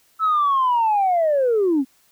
sine linear sweep, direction down, 1318.5 to 251.2 Hz, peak -14 dBFS, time 0.19-1.85 s, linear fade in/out 50 ms, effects tanh soft clip ceiling -12 dBFS + white hiss -59 dBFS RMS until 2.11 s

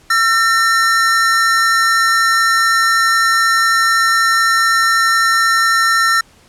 square tone pair together, 1348 / 1817.5 Hz, E6 / A#6, +38 / -44 cents, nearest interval perfect fourth, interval 518 cents, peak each -14 dBFS, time 0.1-6.21 s, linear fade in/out 5 ms, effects pink hiss -48 dBFS RMS until 6.48 s + low-pass 10000 Hz 12 dB/octave

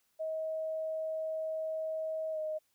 sine tone with pitch glide, 635 to 621.9 Hz, D#5 to D#5, +35 to -1 cents, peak -33 dBFS, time 0.19-2.59 s, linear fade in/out 20 ms, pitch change -36 cents, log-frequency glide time 2.32-2.38 s, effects white hiss -75 dBFS RMS until 2.74 s

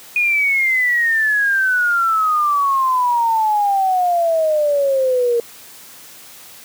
sine exponential sweep, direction down, 2470 to 466.2 Hz, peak -13 dBFS, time 0.16-5.4 s, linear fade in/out 2 ms, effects white hiss -40 dBFS RMS until 6.64 s + high-pass 100 Hz 12 dB/octave

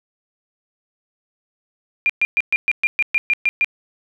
sine tone bursts, 2399 Hz, D7, 36 cents sharp, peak -13 dBFS, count 11, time 2.06-3.645 s, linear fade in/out 0 ms, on 35 ms, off 120 ms, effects 9-bit

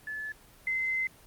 sine tone pair in turn, 1727 / 2062 Hz, A6 / C7, -33 / -26 cents, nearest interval minor third, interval 307 cents, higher second, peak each -34 / -27 dBFS, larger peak second, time 0.07-0.32 / 0.67-1.07 s, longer second, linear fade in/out 2 ms, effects pink hiss -56 dBFS RMS until 1.26 s + Opus 24 kbps

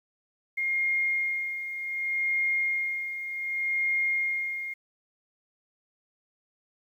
sine tone with tremolo, 2131 Hz, C7, 31 cents sharp, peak -23 dBFS, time 0.57-4.74 s, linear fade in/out 10 ms, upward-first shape sine, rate 0.66 Hz, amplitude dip 65%, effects 10-bit

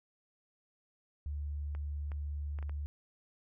sine tone, 73 Hz, D2, 10 cents flat, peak -35 dBFS, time 1.26-2.86 s, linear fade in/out 0 ms
clicks, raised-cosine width 0.5 ms, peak -35 dBFS, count 5, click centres 1.75 / 2.118 / 2.588 / 2.627 / 2.695 s
effects none

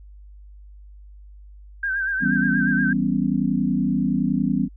sine tone with vibrato, 1574 Hz, G6, 7 cents sharp, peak -21 dBFS, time 1.83-2.93 s, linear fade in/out 5 ms, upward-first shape sine, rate 8.4 Hz, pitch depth 58 cents each way
sine chord, C# half-diminished seventh, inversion first, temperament equal, 164.81 / 196 / 246.9 / 277.2 Hz, E3 / G3 / B3 / C#4, 0 / 0 / 0 / 0 cents, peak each -26 / -23 / -23 / -25 dBFS, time 2.2-4.69 s, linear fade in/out 50 ms
effects added 50 Hz sine -41 dBFS peak until 4.76 s

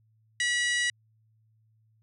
harmonic tone with a mistuned harmonic, 970 Hz, B5, 31 cents flat, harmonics 2 / 3 / 4 / 5 / 6 / 7 / 8 / 9 / 10, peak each -26 / -33 / -35 / -41 / -38 / -43 / -40 / -39 / -48 dBFS, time 0.4-0.9 s, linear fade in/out 2 ms, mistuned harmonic 7, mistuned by -25 cents, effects added 110 Hz sine -63 dBFS peak until 2.02 s

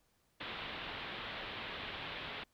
white low-pass noise, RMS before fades -44 dBFS, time 0.4-2.44 s, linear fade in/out 10 ms, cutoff 3700 Hz, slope 48 dB/octave, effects pink hiss -75 dBFS RMS until 2.53 s

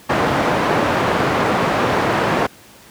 white low-pass noise, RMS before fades -17 dBFS, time 0.09-2.47 s, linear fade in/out 10 ms, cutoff 1100 Hz, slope 12 dB/octave, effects pink hiss -44 dBFS RMS until 2.9 s + high-pass 100 Hz 12 dB/octave

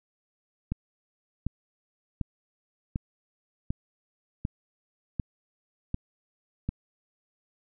click train, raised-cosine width 5 ms, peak -16 dBFS, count 9, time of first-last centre 0.72-6.69 s, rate 1.34 Hz, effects none

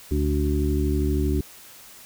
harmonic tone with a mistuned harmonic, 72.6 Hz, D2, 19 cents flat, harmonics 1 / 2 / 3 / 4 / 5, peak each -22 / -30 / -31 / -27 / -28 dBFS, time 0.11-1.41 s, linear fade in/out 5 ms, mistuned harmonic 5, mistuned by +35 cents, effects white hiss -46 dBFS RMS until 2.05 s

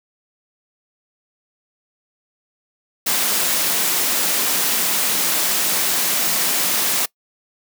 white high-pass noise, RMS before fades -19 dBFS, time 3.06-7.06 s, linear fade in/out 10 ms, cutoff 150 Hz, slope 48 dB/octave, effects noise-tail reverb RT60 0.1 s tail -23 dB re dry

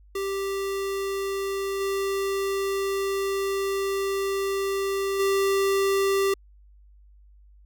square tone with level steps, 392 Hz, G4, in tune, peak -27 / -25 / -21 dBFS, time 0.15-6.34 s, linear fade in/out 5 ms, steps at 1.8 / 5.19 s, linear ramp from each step 10 ms, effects added 50 Hz sine -50 dBFS peak until 7.65 s

